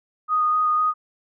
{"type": "tone with vibrato", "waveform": "sine", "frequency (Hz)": 1239, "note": "D#6", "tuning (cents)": -8, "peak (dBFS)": -17, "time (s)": [0.28, 0.94], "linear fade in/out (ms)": 50, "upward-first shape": "square", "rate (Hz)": 4, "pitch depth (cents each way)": 9, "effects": []}